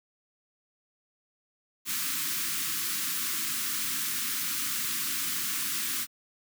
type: band-stop noise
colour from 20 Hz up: white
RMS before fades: -31 dBFS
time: 1.85-6.07 s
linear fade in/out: 50 ms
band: 340 to 1100 Hz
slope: 48 dB/octave
effects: high-pass 150 Hz 12 dB/octave